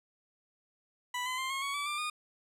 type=tone with pitch steps; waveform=20% pulse; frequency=987.8 / 1018.5 / 1050.2 / 1082.8 / 1116.5 / 1151.2 / 1187 / 1223.9 Hz; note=B5 / C6 / C6 / C#6 / C#6 / D6 / D6 / D#6; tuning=0 / -47 / +6 / -41 / +12 / -35 / +18 / -29 cents; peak=-28 dBFS; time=1.14-2.1 s; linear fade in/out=5 ms; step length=120 ms; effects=low-pass 11000 Hz 12 dB/octave